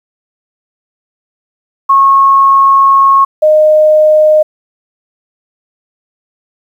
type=tone pair in turn; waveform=sine; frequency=1093 / 615.4 Hz; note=C#6 / D#5; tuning=-25 / -19 cents; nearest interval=minor seventh; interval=994 cents; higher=first; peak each=-3 dBFS; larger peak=neither; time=1.89-3.25 / 3.42-4.43 s; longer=first; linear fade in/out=10 ms; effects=7-bit